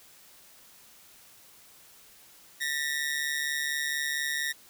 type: ring-modulated tone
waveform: sawtooth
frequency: 1864.7 Hz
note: A#6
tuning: in tune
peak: -22 dBFS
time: 2.6-4.53 s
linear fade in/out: 20 ms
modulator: 72.1 Hz
effects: white hiss -55 dBFS RMS until 4.69 s